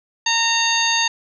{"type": "harmonic tone", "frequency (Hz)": 919, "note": "A#5", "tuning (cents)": -25, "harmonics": [1, 2, 3, 4, 5, 7], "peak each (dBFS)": [-23, -23, -23, -23, -23, -23], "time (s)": [0.26, 1.08], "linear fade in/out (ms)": 5, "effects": []}